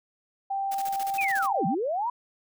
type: tone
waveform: sine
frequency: 785 Hz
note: G5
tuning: 2 cents sharp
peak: -26 dBFS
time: 0.5-1.75 s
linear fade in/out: 10 ms
type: noise with tremolo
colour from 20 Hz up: white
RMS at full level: -39 dBFS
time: 0.71-1.48 s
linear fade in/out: 10 ms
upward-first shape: square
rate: 14 Hz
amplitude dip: 80%
type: linear two-way sweep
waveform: sine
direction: down then up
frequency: 2589 to 150 to 1002 Hz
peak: -25 dBFS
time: 1.18-2.1 s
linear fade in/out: 5 ms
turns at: 1.66 s
effects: none